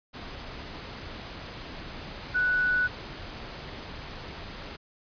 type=tone in noise; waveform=sine; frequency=1480 Hz; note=F#6; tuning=in tune; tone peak=-22 dBFS; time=2.34-2.88 s; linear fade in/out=20 ms; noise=pink; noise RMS=-40 dBFS; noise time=0.13-4.77 s; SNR=+15 dB; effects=resampled to 11025 Hz